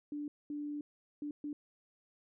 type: tone bursts at uneven times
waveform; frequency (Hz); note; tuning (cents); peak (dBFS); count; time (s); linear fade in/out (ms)
sine; 293.7; D4; 0; -37; 4; 0.12-0.28 / 0.5-0.81 / 1.22-1.31 / 1.44-1.53; 2
effects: none